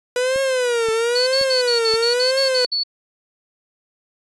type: tone with vibrato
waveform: 45% pulse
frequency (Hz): 490.1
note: B4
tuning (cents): -13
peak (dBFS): -17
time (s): 0.16-2.65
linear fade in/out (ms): 2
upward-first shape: triangle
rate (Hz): 1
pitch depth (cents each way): 180
type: click train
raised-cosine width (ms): 3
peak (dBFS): -24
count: 4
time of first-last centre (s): 0.36-1.939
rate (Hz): 1.9
type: tone bursts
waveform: sine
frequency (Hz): 4435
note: C#8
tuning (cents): 0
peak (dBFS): -18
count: 10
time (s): 1.15-2.836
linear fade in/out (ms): 10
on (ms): 120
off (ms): 54
effects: resampled to 24000 Hz